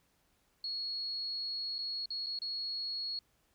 sine tone with dropouts, 4331 Hz, C#8, 41 cents flat, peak -35 dBFS, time 0.64-3.19 s, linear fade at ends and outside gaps 2 ms, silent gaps 1.783-1.788 / 2.058-2.104 / 2.262-2.267 / 2.389-2.418 s, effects pink hiss -73 dBFS RMS until 3.54 s

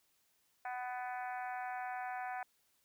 harmonic tone, 249.3 Hz, B3, 16 cents sharp, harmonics 3 / 4 / 5 / 6 / 7 / 8 / 9 / 10, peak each -40 / -49 / -54 / -48 / -50 / -57 / -55 / -60 dBFS, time 0.65-2.43 s, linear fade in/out 2 ms, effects white hiss -75 dBFS RMS until 2.84 s

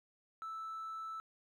triangle tone, 1316 Hz, E6, 3 cents flat, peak -38 dBFS, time 0.42-1.2 s, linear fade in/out 0 ms, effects tanh soft clip ceiling -37 dBFS

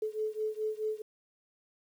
sine beating tone pair, 430 / 434.7 Hz, A4 / A4, -40 / -21 cents, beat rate 4.7 Hz, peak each -34 / -35 dBFS, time 0.02-1.02 s, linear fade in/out 5 ms, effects 10-bit

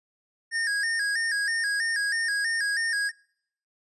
square tone with vibrato, 1734 Hz, A6, 26 cents flat, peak -25 dBFS, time 0.51-3.12 s, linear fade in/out 50 ms, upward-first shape square, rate 3.1 Hz, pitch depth 90 cents each way, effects noise-tail reverb RT60 0.7 s tail -26 dB re dry + resampled to 24000 Hz

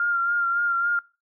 sine tone with vibrato, 1395 Hz, F6, 2 cents flat, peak -20 dBFS, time 0-0.99 s, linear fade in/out 2 ms, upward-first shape sine, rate 3.6 Hz, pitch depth 28 cents each way, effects noise-tail reverb RT60 0.3 s tail -22 dB re dry

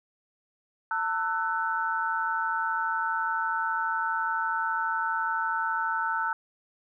sine tone cluster, 898 / 1323 / 1495 Hz, A5 / E6 / F#6, +35 / +6 / +17 cents, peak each -30 dBFS, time 0.91-6.33 s, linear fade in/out 2 ms, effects none

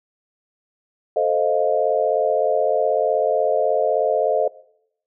sine chord, F dominant seventh, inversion first, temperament equal, 440 / 523.3 / 622.3 / 698.5 Hz, A4 / C5 / Eb5 / F5, 0 / 0 / 0 / 0 cents, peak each -22 / -22 / -20 / -23 dBFS, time 1.16-4.48 s, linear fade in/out 5 ms, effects noise-tail reverb RT60 0.7 s tail -20 dB re dry

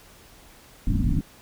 pink low-pass noise, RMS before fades -22 dBFS, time 0.87-1.21 s, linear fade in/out 2 ms, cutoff 300 Hz, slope 96 dB/octave, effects pink hiss -51 dBFS RMS until 1.41 s

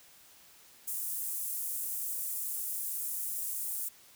pink high-pass noise, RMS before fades -36 dBFS, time 0.87-3.89 s, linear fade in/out 10 ms, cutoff 9100 Hz, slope 24 dB/octave, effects white hiss -58 dBFS RMS until 4.15 s

